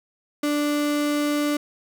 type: tone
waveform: 35% pulse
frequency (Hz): 293.7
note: D4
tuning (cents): 0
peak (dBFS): -19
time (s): 0.43-1.57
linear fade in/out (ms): 5
effects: none